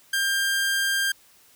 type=tone; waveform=sawtooth; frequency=1595 Hz; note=G6; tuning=30 cents sharp; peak=-18 dBFS; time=0.13-1.12 s; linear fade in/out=5 ms; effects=white hiss -56 dBFS RMS until 1.55 s